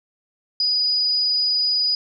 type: tone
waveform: sine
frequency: 4938 Hz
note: D#8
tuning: 14 cents flat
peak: -17 dBFS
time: 0.6-1.95 s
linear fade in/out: 2 ms
effects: none